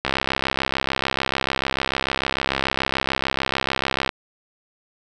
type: click train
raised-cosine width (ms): 0.3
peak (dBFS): -4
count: 271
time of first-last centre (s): 0.05-4.092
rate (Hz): 66.8
effects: none